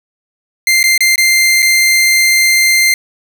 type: tone with dropouts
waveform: sawtooth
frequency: 2092 Hz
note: C7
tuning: 1 cent flat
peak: -4 dBFS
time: 0.67-2.94 s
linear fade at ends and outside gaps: 2 ms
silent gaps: 0.83-0.839 / 0.978-1.006 / 1.158-1.179 / 1.622-1.626 s
effects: none